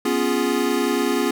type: chord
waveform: square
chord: C# dominant seventh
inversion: third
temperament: equal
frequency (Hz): 246.9 / 277.2 / 349.2 / 415.3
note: B3 / C#4 / E#4 / G#4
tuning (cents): 0 / 0 / 0 / 0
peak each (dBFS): -25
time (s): 0.05-1.31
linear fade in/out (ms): 5
effects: none